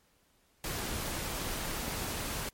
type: noise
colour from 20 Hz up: pink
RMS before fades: -36 dBFS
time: 0.64-2.49 s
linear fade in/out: 2 ms
effects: pink hiss -69 dBFS RMS until 2.53 s + MP3 64 kbps